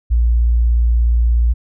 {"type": "tone", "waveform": "sine", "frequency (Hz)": 58.4, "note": "A#1", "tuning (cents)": 4, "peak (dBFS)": -10, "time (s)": [0.1, 1.54], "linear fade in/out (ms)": 20, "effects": []}